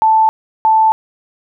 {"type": "tone pair in turn", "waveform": "sine", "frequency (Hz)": [880, 880], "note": ["A5", "A5"], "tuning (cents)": [0, 0], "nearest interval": "unison", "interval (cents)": 0, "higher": "neither", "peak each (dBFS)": -7, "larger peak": "neither", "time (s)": [[0.02, 0.29], [0.65, 0.92]], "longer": "neither", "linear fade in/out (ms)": 0, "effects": []}